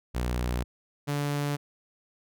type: tone pair in turn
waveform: sawtooth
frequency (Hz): 61 / 144.54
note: B1 / D3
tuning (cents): -21 / -27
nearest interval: octave + minor third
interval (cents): 1494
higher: second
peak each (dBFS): -23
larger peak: neither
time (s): 0.14-0.64 / 1.07-1.57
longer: neither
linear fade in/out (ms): 20
effects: none